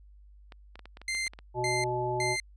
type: clicks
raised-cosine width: 0.3 ms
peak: -30 dBFS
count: 10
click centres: 0.522 / 0.756 / 0.793 / 0.856 / 0.971 / 1.016 / 1.149 / 1.268 / 1.335 / 1.389 s
type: tone bursts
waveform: sawtooth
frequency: 2087 Hz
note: C7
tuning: 5 cents flat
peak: -26 dBFS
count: 3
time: 1.08-2.4 s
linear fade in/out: 2 ms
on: 200 ms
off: 360 ms
type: harmonic tone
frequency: 123.47 Hz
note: B2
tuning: in tune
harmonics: 1 / 3 / 5 / 7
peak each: -35 / -32 / -36 / -32 dBFS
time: 1.54-2.37 s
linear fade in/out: 50 ms
effects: added 50 Hz sine -51 dBFS peak until 2.56 s + resampled to 24000 Hz